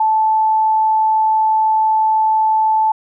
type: tone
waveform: sine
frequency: 874 Hz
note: A5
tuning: 12 cents flat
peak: -11 dBFS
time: 0-2.92 s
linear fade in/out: 5 ms
effects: none

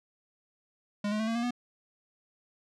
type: tone with pitch steps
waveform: square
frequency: 205.7 / 212.8 / 220.2 / 227.8 / 235.7 / 243.9 Hz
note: G#3 / G#3 / A3 / A#3 / A#3 / B3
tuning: -16 / +42 / +2 / -40 / +19 / -21 cents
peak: -29 dBFS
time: 1.04-1.508 s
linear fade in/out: 5 ms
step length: 78 ms
effects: low-pass 6000 Hz 12 dB/octave

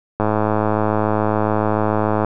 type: click train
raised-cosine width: 1 ms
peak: -4 dBFS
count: 220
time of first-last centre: 0.2-2.247 s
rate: 107 Hz
effects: none

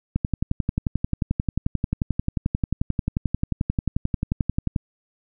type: click train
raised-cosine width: 5 ms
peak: -9 dBFS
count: 53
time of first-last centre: 0.16-4.762 s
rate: 11.3 Hz
effects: none

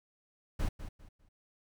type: noise with echo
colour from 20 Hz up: brown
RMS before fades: -31 dBFS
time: 0.59-0.69 s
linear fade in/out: 10 ms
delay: 200 ms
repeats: 3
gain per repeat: -11 dB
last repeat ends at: 1.29 s
effects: none

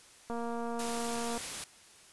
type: click train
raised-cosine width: 1 ms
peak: -25 dBFS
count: 253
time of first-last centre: 0.3-1.377 s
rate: 234 Hz
type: noise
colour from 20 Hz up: white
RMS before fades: -39 dBFS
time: 0.79-1.64 s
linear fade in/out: 2 ms
effects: white hiss -57 dBFS RMS until 2.12 s + resampled to 24000 Hz

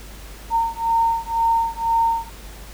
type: beating tone pair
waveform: sine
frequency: 915 / 917 Hz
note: A#5 / A#5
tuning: -32 / -29 cents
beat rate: 2 Hz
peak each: -20 dBFS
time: 0.5-2.3 s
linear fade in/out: 50 ms
effects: added 50 Hz sine -37 dBFS peak until 2.73 s + pink hiss -42 dBFS RMS until 2.73 s

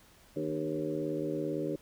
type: harmonic tone with a mistuned harmonic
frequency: 77.78 Hz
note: D#2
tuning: in tune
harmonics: 2 / 3 / 4 / 5 / 6 / 7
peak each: -40 / -45 / -35 / -37 / -39 / -39 dBFS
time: 0.36-1.76 s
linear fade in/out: 5 ms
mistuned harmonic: 4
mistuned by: -47 cents
effects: pink hiss -60 dBFS RMS until 1.81 s

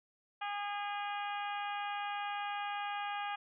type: harmonic tone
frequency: 408.6 Hz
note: G#4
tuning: 28 cents flat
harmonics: 2 / 3 / 4 / 5 / 6 / 7 / 8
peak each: -38 / -43 / -45 / -50 / -47 / -49 / -53 dBFS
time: 0.41-3.36 s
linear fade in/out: 10 ms
effects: none

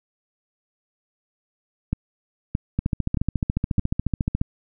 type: two click trains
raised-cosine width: 5 ms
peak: -9 / -9 dBFS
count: 23 / 5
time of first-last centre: 2.79-4.35 / 1.93-4.414 s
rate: 14.1 / 1.61 Hz
effects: none

